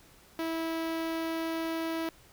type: tone with notch filter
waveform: sawtooth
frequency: 326.6 Hz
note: E4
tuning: 16 cents flat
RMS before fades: -33 dBFS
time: 0.39-2.09 s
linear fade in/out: 2 ms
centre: 7700 Hz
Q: 0.99
effects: pink hiss -58 dBFS RMS until 2.32 s